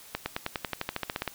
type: accelerating click train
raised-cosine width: 0.3 ms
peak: -13 dBFS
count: 15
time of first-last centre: 0.15-1.277 s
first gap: 110 ms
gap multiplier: 0.95
effects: white hiss -50 dBFS RMS until 1.34 s